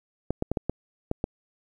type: clicks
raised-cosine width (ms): 2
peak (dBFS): -12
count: 7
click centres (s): 0.306 / 0.424 / 0.516 / 0.572 / 0.696 / 1.114 / 1.241
effects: 9-bit